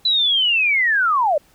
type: linear sweep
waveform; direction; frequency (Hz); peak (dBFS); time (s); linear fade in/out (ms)
sine; down; 4010 to 554.4; -14; 0.05-1.38; 5
effects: pink hiss -55 dBFS RMS until 1.54 s